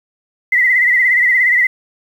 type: tone with vibrato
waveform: sine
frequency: 1989 Hz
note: B6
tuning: 12 cents sharp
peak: -9 dBFS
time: 0.52-1.67 s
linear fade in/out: 5 ms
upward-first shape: sine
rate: 17 Hz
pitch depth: 73 cents each way
effects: 7-bit